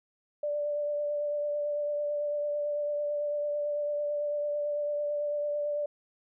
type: tone with vibrato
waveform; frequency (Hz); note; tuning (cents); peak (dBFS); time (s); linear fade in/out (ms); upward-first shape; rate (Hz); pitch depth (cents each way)
sine; 587.3; D5; 0; -28; 0.43-5.86; 5; triangle; 9; 18
effects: none